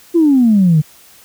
sine exponential sweep, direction down, 350.2 to 146.83 Hz, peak -6 dBFS, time 0.14-0.82 s, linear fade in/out 20 ms, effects tanh soft clip ceiling -2 dBFS + white hiss -44 dBFS RMS until 1.24 s

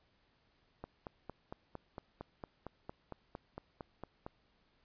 click train, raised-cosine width 1 ms, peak -29 dBFS, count 16, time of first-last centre 0.84-4.265 s, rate 4.38 Hz, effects pink hiss -73 dBFS RMS until 4.84 s + resampled to 11025 Hz

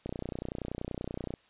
click train, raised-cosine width 2 ms, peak -22 dBFS, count 40, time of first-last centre 0.06-1.339 s, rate 30.5 Hz, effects white hiss -64 dBFS RMS until 1.49 s + resampled to 8000 Hz

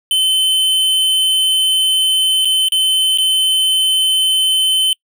square tone with dropouts, 3062 Hz, G7, 41 cents flat, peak -12 dBFS, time 0.11-4.93 s, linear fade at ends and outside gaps 1 ms, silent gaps 2.448-2.454 / 2.685-2.721 / 3.175-3.184 s, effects noise-tail reverb RT60 0.1 s tail -26 dB re dry

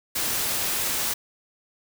white noise, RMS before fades -26 dBFS, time 0.15-1.14 s, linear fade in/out 10 ms, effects none

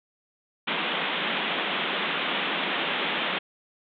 white band-pass noise, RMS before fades -28 dBFS, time 0.67-3.39 s, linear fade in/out 10 ms, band 160 to 3600 Hz, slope 96 dB/octave, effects none

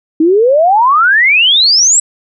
sine exponential sweep, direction up, 306.1 to 7960 Hz, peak -5 dBFS, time 0.2-2 s, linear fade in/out 5 ms, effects none

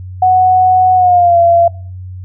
sine tone with pitch glide, 740 to 682.5 Hz, F#5 to F5, 0 to -40 cents, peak -5 dBFS, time 0.22-1.68 s, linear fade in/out 5 ms, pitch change -140 cents, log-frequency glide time 0.95-1.38 s, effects noise-tail reverb RT60 0.5 s tail -24 dB re dry + added 92 Hz sine -24 dBFS peak until 2.24 s

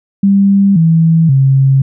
sine tone with pitch steps, 197.8 / 163.47 / 135.1 Hz, G3 / E3 / C#3, +16 / -14 / -44 cents, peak -5 dBFS, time 0.23-1.82 s, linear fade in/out 5 ms, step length 530 ms, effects none

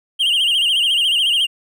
triangle tone with vibrato, 3000 Hz, F#7, 23 cents sharp, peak -12 dBFS, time 0.19-1.47 s, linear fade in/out 20 ms, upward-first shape sine, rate 14 Hz, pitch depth 130 cents each way, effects none

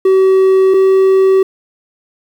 triangle tone pair in turn, 380.6 / 382.5 Hz, F#4 / G4, +49 / -42 cents, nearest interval unison, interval 9 cents, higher second, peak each -4 dBFS, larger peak neither, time 0.05-0.74 / 0.74-1.43 s, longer neither, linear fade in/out 5 ms, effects 7-bit

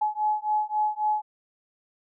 sine beating tone pair, 848 / 851.7 Hz, G#5 / G#5, +36 / +43 cents, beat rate 3.7 Hz, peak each -26 dBFS, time 0.01-1.22 s, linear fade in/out 10 ms, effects none

